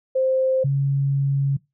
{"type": "tone pair in turn", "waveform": "sine", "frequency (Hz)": [523.3, 138.6], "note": ["C5", "C#3"], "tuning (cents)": [0, 0], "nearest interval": "octave + major seventh", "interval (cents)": 2300, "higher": "first", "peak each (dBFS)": -17, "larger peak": "neither", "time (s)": [[0.15, 0.64], [0.64, 1.57]], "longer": "second", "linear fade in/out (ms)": 10, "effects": ["noise-tail reverb RT60 0.2 s tail -21 dB re dry"]}